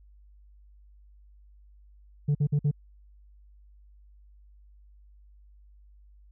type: tone bursts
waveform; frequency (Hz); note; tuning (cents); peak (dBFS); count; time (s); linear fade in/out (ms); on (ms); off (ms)
sine; 145.7; D3; -13; -18; 4; 2.28-2.713; 10; 70; 51
effects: tanh soft clip ceiling -20 dBFS + added 50 Hz sine -52 dBFS peak until 6.31 s